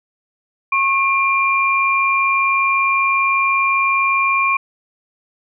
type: tone pair together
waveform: sine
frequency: 1088.7 / 2384 Hz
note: C#6 / D7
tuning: -32 / +25 cents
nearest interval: octave + major second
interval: 1357 cents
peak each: -16 dBFS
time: 0.72-4.57 s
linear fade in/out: 5 ms
effects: none